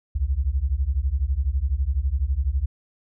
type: beating tone pair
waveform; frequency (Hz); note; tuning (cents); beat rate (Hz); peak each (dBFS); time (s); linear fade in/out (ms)
sine; 61.74 / 73.74; B1 / D2; 0 / +8; 12; -23; 0.15-2.66; 10
effects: none